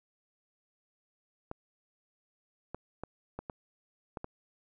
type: clicks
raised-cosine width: 1 ms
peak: -24 dBFS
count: 7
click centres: 1.514 / 2.746 / 3.036 / 3.39 / 3.498 / 4.172 / 4.244 s
effects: none